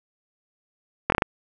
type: slowing click train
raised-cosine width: 0.5 ms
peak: -3 dBFS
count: 5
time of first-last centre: 1.1-1.222 s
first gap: 22 ms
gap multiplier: 1.22
effects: none